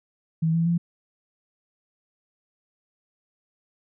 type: tone with pitch steps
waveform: sine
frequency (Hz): 161.7 / 166.15 / 170.72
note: E3 / E3 / F3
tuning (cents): -33 / +14 / -39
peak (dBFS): -19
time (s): 0.42-0.78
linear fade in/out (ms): 10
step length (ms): 120
effects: none